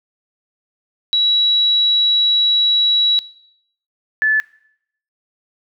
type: tone pair in turn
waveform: sine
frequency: 3900 / 1737.3 Hz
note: B7 / A6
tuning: -23 / -22 cents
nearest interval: octave + major second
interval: 1399 cents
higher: first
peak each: -12 dBFS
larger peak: neither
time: 1.13-3.19 / 4.22-4.4 s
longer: first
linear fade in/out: 0 ms
effects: noise-tail reverb RT60 0.7 s tail -20 dB re dry